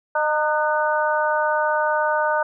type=harmonic tone with a mistuned harmonic; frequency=305.3 Hz; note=D#4; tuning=33 cents flat; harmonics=2 / 3 / 4 / 5; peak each=-22 / -22 / -27 / -24 dBFS; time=0.15-2.43 s; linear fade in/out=5 ms; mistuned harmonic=5; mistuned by=-39 cents; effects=none